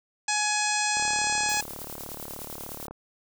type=harmonic tone; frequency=841 Hz; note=G#5; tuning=22 cents sharp; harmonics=1 / 2 / 3 / 4 / 5 / 6 / 7 / 8 / 9 / 10; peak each=-29 / -31 / -31 / -38 / -35 / -35 / -34 / -35 / -33 / -37 dBFS; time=0.28-1.61 s; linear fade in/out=5 ms
type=click train; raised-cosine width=1 ms; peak=-25 dBFS; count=72; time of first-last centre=0.97-2.91 s; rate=36.6 Hz
type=noise with tremolo; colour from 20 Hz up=blue; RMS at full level=-39 dBFS; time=1.49-2.87 s; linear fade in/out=2 ms; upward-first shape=square; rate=9.9 Hz; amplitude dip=35%
effects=none